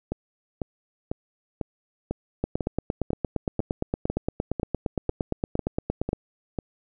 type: two click trains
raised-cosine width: 2 ms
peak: -11 / -14 dBFS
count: 33 / 14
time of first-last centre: 2.44-6.131 / 0.12-6.588 s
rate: 8.67 / 2.01 Hz
effects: none